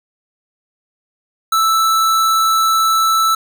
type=tone; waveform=square; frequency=1318.5 Hz; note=E6; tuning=in tune; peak=-12 dBFS; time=1.52-3.35 s; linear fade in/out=5 ms; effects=none